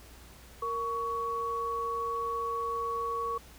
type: tone pair together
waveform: sine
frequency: 464.4 / 1120 Hz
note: A#4 / C#6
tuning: -7 / +18 cents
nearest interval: octave + minor third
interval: 1525 cents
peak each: -36 / -31 dBFS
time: 0.62-3.38 s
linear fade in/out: 5 ms
effects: added 60 Hz sine -53 dBFS peak until 3.58 s + pink hiss -54 dBFS RMS until 3.58 s